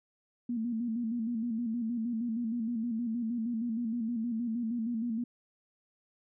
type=tone with vibrato; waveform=sine; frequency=231.4 Hz; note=A#3; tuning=13 cents flat; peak=-30 dBFS; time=0.49-5.24 s; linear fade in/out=5 ms; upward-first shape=square; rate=6.4 Hz; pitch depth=68 cents each way; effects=none